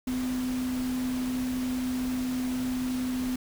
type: tone in noise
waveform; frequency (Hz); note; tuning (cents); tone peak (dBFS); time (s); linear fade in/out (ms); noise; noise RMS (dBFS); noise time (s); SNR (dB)
sine; 253.6; B3; +46; -27; 0.07-3.36; 5; pink; -40; 0.07-3.36; +10
effects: none